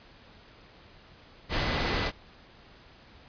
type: tone in noise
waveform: sine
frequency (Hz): 2007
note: B6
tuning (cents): +27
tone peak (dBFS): -39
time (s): 1.49-2.12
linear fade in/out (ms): 50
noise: pink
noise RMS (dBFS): -28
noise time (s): 1.49-2.12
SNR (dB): -14
effects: pink hiss -54 dBFS RMS until 3.28 s + resampled to 11025 Hz